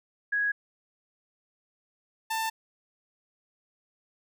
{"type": "tone pair in turn", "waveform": ["sine", "sawtooth"], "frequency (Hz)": [1661.2, 890.7], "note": ["G#6", "A5"], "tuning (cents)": [0, 21], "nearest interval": "major seventh", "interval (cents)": 1079, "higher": "first", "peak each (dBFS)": -24, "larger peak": "neither", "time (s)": [[0.32, 0.52], [2.3, 2.5]], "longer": "neither", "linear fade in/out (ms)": 10, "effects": []}